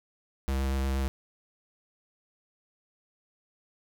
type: tone with vibrato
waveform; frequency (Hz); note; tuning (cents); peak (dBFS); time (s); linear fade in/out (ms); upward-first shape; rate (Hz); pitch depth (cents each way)
square; 67.1; C2; +44; -27; 0.48-1.08; 0; square; 8.4; 12
effects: none